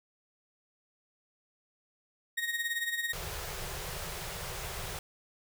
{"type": "tone with tremolo", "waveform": "35% pulse", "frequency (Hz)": 1868, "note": "A#6", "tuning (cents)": 3, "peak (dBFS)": -27, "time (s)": [2.37, 3.13], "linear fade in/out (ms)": 10, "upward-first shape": "sine", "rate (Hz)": 18, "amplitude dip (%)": 65}
{"type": "band-stop noise", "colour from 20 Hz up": "pink", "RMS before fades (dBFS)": -39, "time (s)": [3.13, 4.99], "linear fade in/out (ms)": 2, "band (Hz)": [180, 350], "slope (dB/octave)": 96}
{"effects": []}